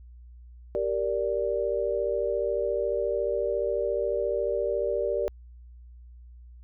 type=chord; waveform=sine; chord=G minor; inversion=none; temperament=equal with one note detuned; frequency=392 / 466.2 / 583.6 Hz; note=G4 / Bb4 / D5; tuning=0 / 0 / -11 cents; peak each=-30 / -29 / -28 dBFS; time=0.75-5.28 s; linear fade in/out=0 ms; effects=added 60 Hz sine -45 dBFS peak until 6.63 s

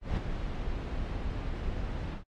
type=noise with ADSR envelope; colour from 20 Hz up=brown; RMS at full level=-28 dBFS; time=0.01-2.24 s; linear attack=160 ms; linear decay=15 ms; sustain=-6 dB; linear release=110 ms; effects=low-pass 4000 Hz 12 dB/octave + AAC 48 kbps

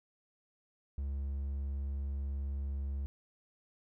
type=tone; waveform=triangle; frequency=69.3 Hz; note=C#2; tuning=in tune; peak=-32 dBFS; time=0.98-3.06 s; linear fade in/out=0 ms; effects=none

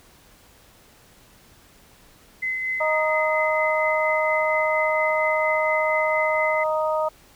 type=tone with tremolo; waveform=sine; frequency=2044 Hz; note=C7; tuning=41 cents flat; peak=-22 dBFS; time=2.42-6.64 s; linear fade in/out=10 ms; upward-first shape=triangle; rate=4.3 Hz; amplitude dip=35%
type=harmonic tone; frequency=311.1 Hz; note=D#4; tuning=in tune; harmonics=2 / 3 / 4; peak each=-22 / -26 / -28 dBFS; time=2.8-7.09 s; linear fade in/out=10 ms
effects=pink hiss -53 dBFS RMS until 7.35 s

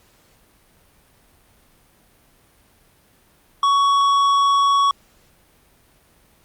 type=tone with tanh clipping; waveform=sine; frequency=1119 Hz; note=C#6; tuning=16 cents sharp; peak=-15 dBFS; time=3.63-4.91 s; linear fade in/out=2 ms; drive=10 dB; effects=pink hiss -56 dBFS RMS until 6.44 s + Opus 48 kbps

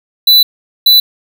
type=tone bursts at uneven times; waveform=square; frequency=3980 Hz; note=B7; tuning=13 cents sharp; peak=-4 dBFS; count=2; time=0.27-0.43 / 0.86-1 s; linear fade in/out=5 ms; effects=none

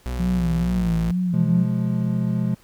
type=tone with pitch glide; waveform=40% pulse; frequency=61.74 to 56.29 Hz; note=B1 to A1; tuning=0 to +40 cents; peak=-24 dBFS; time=0.06-1.11 s; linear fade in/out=0 ms; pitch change=-160 cents; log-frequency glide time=0.63-0.81 s
type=tone with vibrato; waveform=sine; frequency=173.7 Hz; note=F3; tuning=9 cents flat; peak=-19 dBFS; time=0.19-1.66 s; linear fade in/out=10 ms; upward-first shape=sine; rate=2.2 Hz; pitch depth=90 cents each way
type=chord; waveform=triangle; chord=F diminished; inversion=second; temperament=just; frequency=125.72 / 174.61 / 209.5 Hz; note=Cb3 / F3 / Ab3; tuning=+31 / 0 / +15 cents; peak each=-22 dBFS; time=1.33-2.55 s; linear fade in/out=10 ms
effects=pink hiss -55 dBFS RMS until 2.63 s

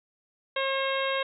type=harmonic tone; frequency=539 Hz; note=C#5; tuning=49 cents flat; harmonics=1 / 2 / 3 / 4 / 5 / 6 / 7; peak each=-29 / -32 / -34 / -35 / -36 / -37 / -37 dBFS; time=0.56-1.23 s; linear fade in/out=5 ms; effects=none

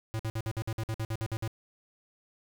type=tone bursts; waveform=square; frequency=111.3 Hz; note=A2; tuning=20 cents sharp; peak=-31 dBFS; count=13; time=0.14-1.477 s; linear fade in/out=0 ms; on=53 ms; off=54 ms; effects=none

